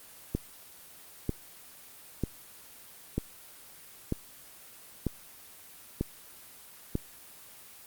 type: click train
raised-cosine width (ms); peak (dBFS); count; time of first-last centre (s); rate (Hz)
3; -15; 8; 0.35-6.954; 1.06
effects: white hiss -51 dBFS RMS until 7.86 s + Opus 24 kbps